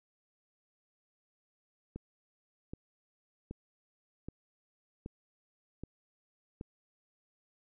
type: click train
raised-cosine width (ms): 3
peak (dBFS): -28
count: 7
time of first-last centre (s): 1.96-6.611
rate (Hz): 1.29
effects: none